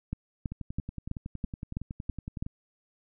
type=two click trains; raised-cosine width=5 ms; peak=-24 / -19 dBFS; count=22 / 8; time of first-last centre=0.52-2.464 / 0.13-2.425 s; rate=10.8 / 3.05 Hz; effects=none